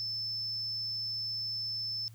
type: tone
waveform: sine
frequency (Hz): 5274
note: E8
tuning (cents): 0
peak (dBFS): -33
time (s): 0-2.08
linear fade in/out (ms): 0
effects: added 112 Hz sine -49 dBFS peak until 2.14 s + white hiss -64 dBFS RMS until 2.14 s